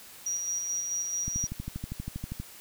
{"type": "tone with tremolo", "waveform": "sine", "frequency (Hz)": 5760, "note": "F#8", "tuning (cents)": -47, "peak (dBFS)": -28, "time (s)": [0.26, 1.47], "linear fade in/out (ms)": 5, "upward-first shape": "square", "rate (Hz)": 4.6, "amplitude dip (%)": 30}
{"type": "click train", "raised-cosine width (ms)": 5, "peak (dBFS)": -22, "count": 15, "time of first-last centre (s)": [1.28, 2.4], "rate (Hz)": 12.5}
{"effects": ["white hiss -49 dBFS RMS until 2.6 s"]}